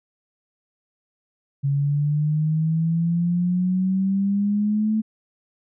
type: exponential sweep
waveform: sine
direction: up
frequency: 138.7 to 219.5 Hz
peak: -18 dBFS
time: 1.63-5.02 s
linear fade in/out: 20 ms
effects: none